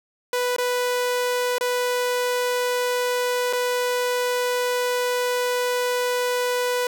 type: tone with dropouts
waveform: sawtooth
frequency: 493.9 Hz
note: B4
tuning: in tune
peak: -17 dBFS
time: 0.33-6.87 s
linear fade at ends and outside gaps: 2 ms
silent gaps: 0.564-0.583 / 1.583-1.609 / 3.528-3.532 s
effects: none